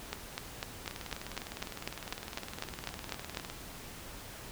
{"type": "two click trains", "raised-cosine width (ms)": 0.2, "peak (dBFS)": [-17, -23], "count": [14, 53], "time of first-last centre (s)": [[0.13, 3.372], [0.86, 3.5]], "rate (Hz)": [4.01, 19.7], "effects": ["pink hiss -47 dBFS RMS until 4.51 s"]}